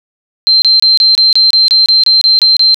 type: tone bursts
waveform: sine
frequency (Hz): 4129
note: C8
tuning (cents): -24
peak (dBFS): -4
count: 13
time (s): 0.47-2.744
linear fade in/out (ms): 0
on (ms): 150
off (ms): 27
effects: none